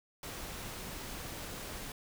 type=noise; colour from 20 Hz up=pink; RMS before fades=-43 dBFS; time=0.23-1.92 s; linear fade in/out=2 ms; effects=none